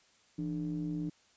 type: ring-modulated tone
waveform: triangle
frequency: 65.41 Hz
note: C2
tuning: in tune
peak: -28 dBFS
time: 0.38-1.1 s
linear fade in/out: 10 ms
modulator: 233 Hz
effects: white hiss -66 dBFS RMS until 1.36 s + resampled to 16000 Hz